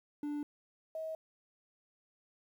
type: tone pair in turn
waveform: triangle / sine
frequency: 293.7 / 638.3 Hz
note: D4 / D#5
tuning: 0 / +44 cents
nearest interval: octave + minor second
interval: 1344 cents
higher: second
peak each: -33 / -37 dBFS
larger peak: first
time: 0.23-0.43 / 0.95-1.15 s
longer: neither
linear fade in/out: 2 ms
effects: 11-bit